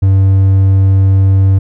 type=tone; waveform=triangle; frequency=96.5 Hz; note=G2; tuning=27 cents flat; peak=-3 dBFS; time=0.02-1.59 s; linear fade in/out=10 ms; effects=none